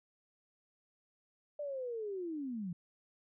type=linear sweep; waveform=sine; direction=down; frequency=597 to 164.81 Hz; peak=-37 dBFS; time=1.59-2.73 s; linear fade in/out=5 ms; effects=none